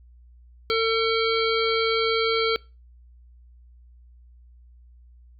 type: harmonic tone with a mistuned harmonic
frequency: 450.5 Hz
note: A4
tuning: 41 cents sharp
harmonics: 1 / 3 / 5 / 7 / 9 / 10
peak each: -22 / -27 / -29 / -30 / -32 / -32 dBFS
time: 0.7-2.56 s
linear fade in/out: 0 ms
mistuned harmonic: 7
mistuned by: +30 cents
effects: noise-tail reverb RT60 0.3 s tail -24 dB re dry + added 60 Hz sine -48 dBFS peak until 5.39 s